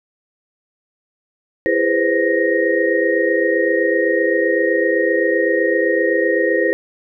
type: tone cluster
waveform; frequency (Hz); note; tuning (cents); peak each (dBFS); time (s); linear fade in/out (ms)
sine; 334.9 / 409.2 / 498.2 / 526 / 1867; E4 / G#4 / B4 / C5 / A#6; +27 / -26 / +15 / +9 / +2; -20; 1.66-6.73; 0
effects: none